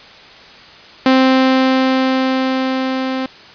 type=tone with level ramp; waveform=sawtooth; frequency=261.7 Hz; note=C4; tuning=in tune; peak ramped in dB=-4 to -14 dBFS; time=1.06-3.26 s; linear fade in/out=2 ms; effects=white hiss -39 dBFS RMS until 3.54 s + resampled to 11025 Hz